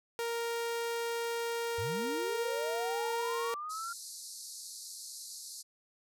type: tone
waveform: sawtooth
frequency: 466.2 Hz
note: A#4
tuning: in tune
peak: -29 dBFS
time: 0.19-3.54 s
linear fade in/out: 0 ms
type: linear sweep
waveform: sine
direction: up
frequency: 82 to 1396.9 Hz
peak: -37 dBFS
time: 1.78-3.93 s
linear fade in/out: 5 ms
type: band-pass noise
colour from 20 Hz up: pink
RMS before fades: -46 dBFS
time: 3.69-5.63 s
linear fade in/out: 20 ms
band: 4100 to 12000 Hz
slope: 96 dB/octave
effects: none